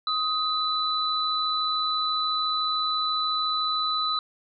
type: tone pair together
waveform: sine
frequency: 1256 / 3983 Hz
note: D#6 / B7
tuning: +16 / +14 cents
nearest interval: octave + minor sixth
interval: 1998 cents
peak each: -26 dBFS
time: 0.07-4.19 s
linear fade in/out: 2 ms
effects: none